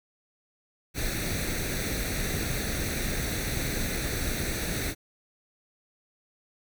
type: noise with comb filter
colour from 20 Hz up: pink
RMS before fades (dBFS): -30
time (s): 0.94-4.95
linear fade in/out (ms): 50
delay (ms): 0.49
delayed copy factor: +0.7
effects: none